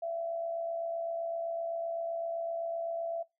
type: tone with amplitude modulation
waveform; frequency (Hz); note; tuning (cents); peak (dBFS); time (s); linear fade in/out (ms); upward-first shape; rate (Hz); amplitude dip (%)
sine; 670; E5; +28; -30; 0.02-3.23; 10; sine; 67.8; 50
effects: noise-tail reverb RT60 0.2 s tail -21 dB re dry